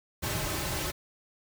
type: noise with comb filter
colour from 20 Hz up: pink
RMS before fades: -32 dBFS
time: 0.22-0.92 s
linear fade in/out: 20 ms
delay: 4.2 ms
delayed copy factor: -0.7
effects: none

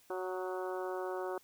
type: harmonic tone with a mistuned harmonic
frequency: 185 Hz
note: F#3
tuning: in tune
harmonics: 2 / 3 / 4 / 5 / 6 / 7 / 8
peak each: -38 / -42 / -44 / -46 / -48 / -49 / -50 dBFS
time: 0.1-1.38 s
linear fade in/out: 2 ms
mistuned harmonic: 7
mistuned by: -31 cents
effects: white hiss -65 dBFS RMS until 1.43 s

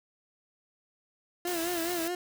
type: tone with vibrato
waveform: 30% pulse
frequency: 342.2 Hz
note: F4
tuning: 35 cents flat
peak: -28 dBFS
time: 1.45-2.15 s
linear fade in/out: 2 ms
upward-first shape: sine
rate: 4.8 Hz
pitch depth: 80 cents each way
type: noise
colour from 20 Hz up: white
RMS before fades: -37 dBFS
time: 1.47-2.08 s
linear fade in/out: 2 ms
effects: none

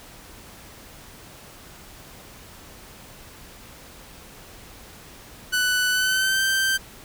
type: tone with pitch glide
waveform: sawtooth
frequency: 1491 to 1560.6 Hz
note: F#6 to G6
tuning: +13 to -8 cents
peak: -16 dBFS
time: 5.52-6.78 s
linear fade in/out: 20 ms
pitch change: +79 cents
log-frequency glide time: 5.91-6.42 s
effects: pink hiss -45 dBFS RMS until 7.04 s

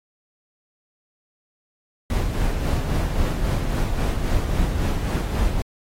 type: noise with tremolo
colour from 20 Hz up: brown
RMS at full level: -20 dBFS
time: 2.1-5.62 s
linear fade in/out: 2 ms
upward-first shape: sine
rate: 3.7 Hz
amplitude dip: 40%
effects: AAC 48 kbps

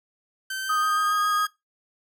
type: tone with pitch glide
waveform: sawtooth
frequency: 1545 to 1631.2 Hz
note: G6 to G#6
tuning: -26 to -32 cents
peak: -25 dBFS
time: 0.5-1.47 s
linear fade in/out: 5 ms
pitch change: +94 cents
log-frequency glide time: 0.61-1.23 s
type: tone with vibrato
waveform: sine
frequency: 1244.5 Hz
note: D#6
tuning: in tune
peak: -21 dBFS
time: 0.69-1.46 s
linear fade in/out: 10 ms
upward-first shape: square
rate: 7.2 Hz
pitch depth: 13 cents each way
effects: noise-tail reverb RT60 0.2 s tail -21 dB re dry

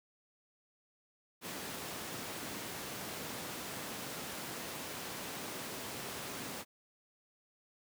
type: high-pass noise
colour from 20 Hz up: pink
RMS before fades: -43 dBFS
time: 1.41-6.65 s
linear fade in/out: 50 ms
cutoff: 160 Hz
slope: 12 dB/octave
effects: none

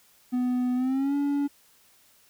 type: tone with pitch glide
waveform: triangle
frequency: 249.2 to 284.6 Hz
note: B3 to C#4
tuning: +16 to +46 cents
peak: -21 dBFS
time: 0.32-1.48 s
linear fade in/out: 20 ms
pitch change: +230 cents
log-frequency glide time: 0.75-1.15 s
effects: white hiss -60 dBFS RMS until 2.29 s

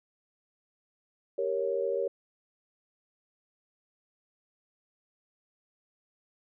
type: chord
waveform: sine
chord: G diminished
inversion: none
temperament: equal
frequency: 392 / 466.2 / 554.4 Hz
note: G4 / Bb4 / Db5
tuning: 0 / 0 / 0 cents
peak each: -33 / -31 / -31 dBFS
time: 1.38-2.08 s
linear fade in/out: 5 ms
effects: none

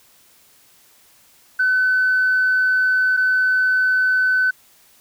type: tone pair in turn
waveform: sine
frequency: 1512 / 1512 Hz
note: F#6 / F#6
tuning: +37 / +37 cents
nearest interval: unison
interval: 0 cents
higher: neither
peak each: -13 dBFS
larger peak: neither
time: 1.59-3.17 / 3.17-4.51 s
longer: first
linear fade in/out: 10 ms
effects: tanh soft clip ceiling -10 dBFS + white hiss -53 dBFS RMS until 5 s

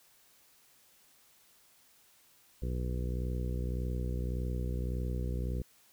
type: harmonic tone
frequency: 61.74 Hz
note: B1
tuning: in tune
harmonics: 1 / 2 / 3 / 4 / 5 / 6 / 7 / 8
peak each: -33 / -38 / -42 / -47 / -49 / -47 / -49 / -48 dBFS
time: 2.62-5.62 s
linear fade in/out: 5 ms
effects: white hiss -64 dBFS RMS until 5.92 s

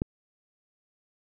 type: click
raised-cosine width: 3 ms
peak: -14 dBFS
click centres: 0.019 s
effects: none

